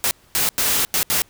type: noise bursts at uneven times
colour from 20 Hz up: white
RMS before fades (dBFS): -19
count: 5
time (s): 0.04-0.11 / 0.35-0.49 / 0.58-0.85 / 0.94-1.03 / 1.1-1.22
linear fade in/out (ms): 0
effects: pink hiss -54 dBFS RMS until 1.29 s